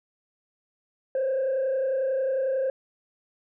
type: tone with frequency modulation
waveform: sine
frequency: 530 Hz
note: C5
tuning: 22 cents sharp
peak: -21 dBFS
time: 1.15-2.7 s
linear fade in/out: 2 ms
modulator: 31.1 Hz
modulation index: 0.55
effects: tanh soft clip ceiling -21 dBFS